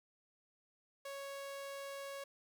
sawtooth tone, 554.4 Hz, C#5, in tune, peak -40 dBFS, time 1.05-2.24 s, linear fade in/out 5 ms, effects none

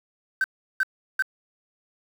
triangle tone bursts, 1544 Hz, G6, 27 cents flat, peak -16 dBFS, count 3, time 0.41-1.223 s, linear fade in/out 2 ms, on 31 ms, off 360 ms, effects tanh soft clip ceiling -15 dBFS + 7-bit

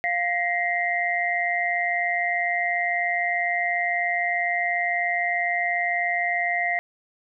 sine tone cluster, 700 / 1902 / 2079 Hz, F5 / A#6 / C7, +4 / +34 / -12 cents, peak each -26 dBFS, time 0.04-6.79 s, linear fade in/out 0 ms, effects none

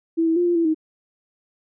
sine tone with pitch steps, 329.2 / 325.4 / 351.2 / 347.4 / 334 / 315.3 Hz, E4 / E4 / F4 / F4 / E4 / D#4, -2 / -22 / +10 / -9 / +23 / +23 cents, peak -16 dBFS, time 0.17-0.746 s, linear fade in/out 20 ms, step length 96 ms, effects none

